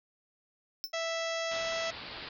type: tone with exponential decay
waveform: square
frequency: 5320 Hz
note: E8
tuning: 15 cents sharp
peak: -30 dBFS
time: 0.84-0.92 s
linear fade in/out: 0 ms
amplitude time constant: 16 ms
type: harmonic tone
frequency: 659.3 Hz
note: E5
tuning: in tune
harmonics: 1 / 2 / 3 / 4 / 5 / 6 / 7 / 8 / 9 / 10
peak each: -34 / -41 / -39 / -43 / -42 / -47 / -48 / -44 / -49 / -48 dBFS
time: 0.93-1.91 s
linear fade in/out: 10 ms
type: low-pass noise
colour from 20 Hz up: white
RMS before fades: -44 dBFS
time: 1.51-2.29 s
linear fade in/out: 5 ms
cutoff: 4800 Hz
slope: 96 dB/octave
effects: none